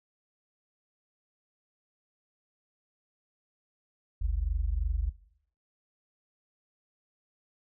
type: tone pair together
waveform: sine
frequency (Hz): 49.04 / 72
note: G1 / D2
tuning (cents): +1 / -34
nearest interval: perfect fifth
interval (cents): 665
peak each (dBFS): -27 / -31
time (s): 4.21-5.1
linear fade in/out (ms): 10
effects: noise-tail reverb RT60 0.7 s tail -21 dB re dry